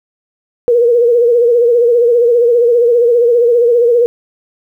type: tone with vibrato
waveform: sine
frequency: 475.5 Hz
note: A#4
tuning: 34 cents sharp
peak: -6 dBFS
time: 0.68-4.06 s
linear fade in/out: 0 ms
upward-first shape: sine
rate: 15 Hz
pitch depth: 60 cents each way
effects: 8-bit